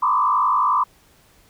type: tone with frequency modulation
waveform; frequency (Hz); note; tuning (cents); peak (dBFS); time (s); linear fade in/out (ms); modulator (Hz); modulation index
sine; 1092; C#6; -26; -15; 0.02-0.84; 10; 51.2; 2.4
effects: pink hiss -55 dBFS RMS until 1.49 s